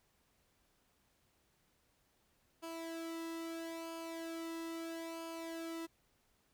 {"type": "tone with flanger", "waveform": "sawtooth", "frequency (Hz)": 329.6, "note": "E4", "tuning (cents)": 0, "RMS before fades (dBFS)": -44, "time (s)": [2.62, 5.87], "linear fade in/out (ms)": 20, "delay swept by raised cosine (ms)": [0.52, 1.32], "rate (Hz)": 0.76, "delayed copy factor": -0.65, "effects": ["pink hiss -75 dBFS RMS until 6.53 s"]}